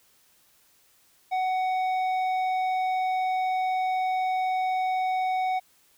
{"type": "tone with tanh clipping", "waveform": "sine", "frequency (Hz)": 746, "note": "F#5", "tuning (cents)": 14, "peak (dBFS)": -25, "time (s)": [1.31, 5.6], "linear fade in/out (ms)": 20, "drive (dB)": 9, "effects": ["white hiss -62 dBFS RMS until 5.97 s"]}